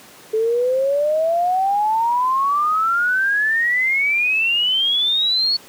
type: exponential sweep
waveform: sine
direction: up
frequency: 432.2 to 4435 Hz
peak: -15 dBFS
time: 0.33-5.57 s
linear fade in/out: 10 ms
effects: pink hiss -43 dBFS RMS until 5.68 s + high-pass 200 Hz 12 dB/octave